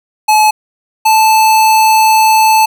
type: tone pair in turn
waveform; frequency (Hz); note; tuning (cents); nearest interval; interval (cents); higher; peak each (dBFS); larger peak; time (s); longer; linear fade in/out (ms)
square; 858 / 875; A5 / A5; -44 / -10; unison; 34; second; -6; neither; 0.28-0.51 / 1.05-2.66; second; 10
effects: none